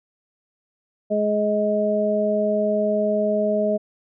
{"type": "harmonic tone", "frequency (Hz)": 210, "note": "G#3", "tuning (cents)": 19, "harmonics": [1, 2, 3], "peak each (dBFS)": [-24, -25, -20], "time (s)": [1.1, 3.78], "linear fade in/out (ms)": 20, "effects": []}